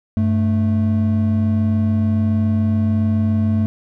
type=tone pair together; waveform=triangle; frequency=97.8 / 219.2 Hz; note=G2 / A3; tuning=-4 / -6 cents; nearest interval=octave + major second; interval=1398 cents; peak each=-15 dBFS; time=0.17-3.66 s; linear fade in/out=0 ms; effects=none